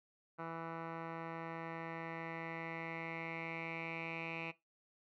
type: tone with low-pass filter sweep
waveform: 10% pulse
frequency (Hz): 164.81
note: E3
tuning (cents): 0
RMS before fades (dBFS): -44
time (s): 0.38-4.52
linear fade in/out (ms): 20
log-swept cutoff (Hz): 1500 to 2500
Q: 6.3
effects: noise-tail reverb RT60 0.2 s tail -19 dB re dry